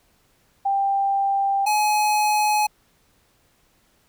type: tone pair in turn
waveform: sine / square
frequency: 790 / 844.2 Hz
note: G5 / G#5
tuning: +13 / +28 cents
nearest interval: minor second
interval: 115 cents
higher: second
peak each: -18 dBFS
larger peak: neither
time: 0.65-1.66 / 1.66-2.67 s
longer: neither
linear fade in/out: 10 ms
effects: pink hiss -62 dBFS RMS until 4.08 s